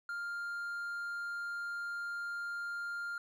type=tone; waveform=triangle; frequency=1400 Hz; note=F6; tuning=4 cents sharp; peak=-35 dBFS; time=0.09-3.18 s; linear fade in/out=2 ms; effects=none